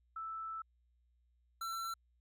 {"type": "tone pair in turn", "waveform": ["sine", "square"], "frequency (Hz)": [1319, 1345.9], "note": ["E6", "E6"], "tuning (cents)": [1, 36], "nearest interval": "unison", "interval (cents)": 35, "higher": "second", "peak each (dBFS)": [-40, -39], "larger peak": "second", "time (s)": [[0.16, 0.62], [1.61, 1.94]], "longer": "first", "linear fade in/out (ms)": 5, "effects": ["added 60 Hz sine -70 dBFS peak until 2.2 s"]}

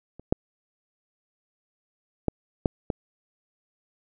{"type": "clicks", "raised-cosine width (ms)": 2, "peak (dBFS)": [-29, -6, -9, -7, -12], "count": 5, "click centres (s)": [0.196, 0.325, 2.283, 2.658, 2.902], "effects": []}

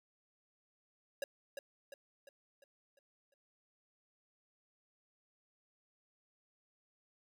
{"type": "tone with echo", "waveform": "square", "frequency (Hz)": 554.4, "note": "C#5", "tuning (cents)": 0, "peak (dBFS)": -36, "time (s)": [1.22, 1.24], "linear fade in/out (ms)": 2, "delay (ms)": 350, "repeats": 6, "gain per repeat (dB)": -6, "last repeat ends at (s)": 3.34, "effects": []}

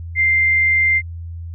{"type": "tone", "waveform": "sine", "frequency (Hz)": 2093, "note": "C7", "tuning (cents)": 0, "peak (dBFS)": -12, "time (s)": [0.15, 1.02], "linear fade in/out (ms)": 50, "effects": ["added 84 Hz sine -27 dBFS peak until 1.54 s"]}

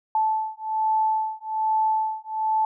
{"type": "beating tone pair", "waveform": "sine", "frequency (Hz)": [873, 874.2], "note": ["A5", "A5"], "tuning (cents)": [-14, -11], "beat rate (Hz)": 1.2, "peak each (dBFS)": -24, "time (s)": [0.15, 2.65], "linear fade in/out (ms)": 2, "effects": []}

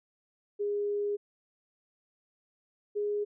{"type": "tone pair in turn", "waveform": "sine", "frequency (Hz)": [410.2, 413.8], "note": ["G#4", "G#4"], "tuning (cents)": [-21, -6], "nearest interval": "unison", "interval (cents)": 15, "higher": "second", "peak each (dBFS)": -28, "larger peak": "neither", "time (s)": [[0.59, 1.17], [2.95, 3.25]], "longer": "first", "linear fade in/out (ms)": 20, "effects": []}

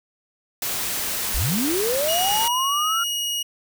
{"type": "noise", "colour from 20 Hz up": "white", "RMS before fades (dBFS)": -26, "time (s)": [0.62, 2.48], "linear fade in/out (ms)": 2}
{"type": "linear sweep", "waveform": "sine", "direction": "up", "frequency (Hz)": [30.87, 1396.9], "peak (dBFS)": -21, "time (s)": [1.34, 3.04], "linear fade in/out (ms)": 10}
{"type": "tone", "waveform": "sawtooth", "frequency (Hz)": 2887, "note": "F#7", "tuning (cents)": -43, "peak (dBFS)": -20, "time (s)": [2.08, 3.43], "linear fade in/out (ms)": 10}
{"effects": []}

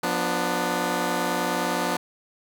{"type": "chord", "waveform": "10% pulse", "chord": "B diminished", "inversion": "second", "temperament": "just", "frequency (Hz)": [177.8, 246.9, 296.3], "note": ["F3", "B3", "D4"], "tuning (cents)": [31, 0, 15], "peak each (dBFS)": -20, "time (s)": [0.03, 1.97], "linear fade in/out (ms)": 5, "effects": []}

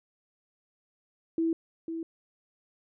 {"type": "tone with echo", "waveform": "sine", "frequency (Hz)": 328.2, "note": "E4", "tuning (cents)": -8, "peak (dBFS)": -24, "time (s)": [1.38, 1.53], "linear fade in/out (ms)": 2, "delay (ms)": 500, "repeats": 1, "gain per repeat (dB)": -8, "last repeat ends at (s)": 2.03, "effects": []}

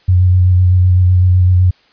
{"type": "tone with vibrato", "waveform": "sine", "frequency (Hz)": 91, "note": "F#2", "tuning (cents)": -28, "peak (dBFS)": -6, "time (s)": [0.08, 1.71], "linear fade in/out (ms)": 10, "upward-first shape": "square", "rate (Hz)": 7.9, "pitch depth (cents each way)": 18, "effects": ["white hiss -51 dBFS RMS until 1.92 s", "resampled to 11025 Hz"]}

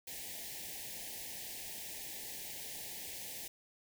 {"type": "band-stop noise", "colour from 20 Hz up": "white", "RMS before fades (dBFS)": -45, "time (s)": [0.07, 3.48], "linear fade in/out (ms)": 5, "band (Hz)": [910, 1700], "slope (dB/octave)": 96, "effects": []}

